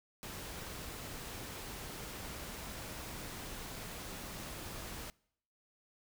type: noise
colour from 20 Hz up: pink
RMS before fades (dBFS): -45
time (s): 0.23-5.1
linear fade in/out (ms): 0
effects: noise-tail reverb RT60 0.7 s tail -25 dB re dry